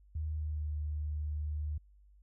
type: tone with pitch glide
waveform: sine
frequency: 77.4 to 75.28 Hz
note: D#2 to D2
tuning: -9 to +43 cents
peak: -33 dBFS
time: 0.15-1.78 s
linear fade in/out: 5 ms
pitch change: -48 cents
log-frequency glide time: 0.28-0.73 s
effects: added 50 Hz sine -58 dBFS peak until 2.22 s